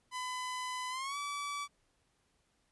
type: tone with pitch glide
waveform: sawtooth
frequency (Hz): 1007 to 1150.1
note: B5 to D6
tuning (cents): +33 to -37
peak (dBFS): -33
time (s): 0.11-1.68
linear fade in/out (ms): 50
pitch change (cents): +230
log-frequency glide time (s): 0.9-1.17
effects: pink hiss -75 dBFS RMS until 2.71 s + resampled to 24000 Hz